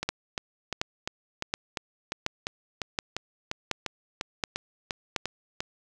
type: two click trains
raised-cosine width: 0.2 ms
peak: -13 / -9 dBFS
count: 17 / 8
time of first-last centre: 0.03-5.605 / 0.09-5.162 s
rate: 2.87 / 1.38 Hz
effects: none